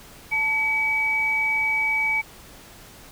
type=tone pair together; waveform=sine; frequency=878 / 2277 Hz; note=A5 / C#7; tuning=-4 / +46 cents; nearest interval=octave + major third; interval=1650 cents; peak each=-30 / -20 dBFS; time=0.31-2.22 s; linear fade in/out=20 ms; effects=pink hiss -46 dBFS RMS until 3.11 s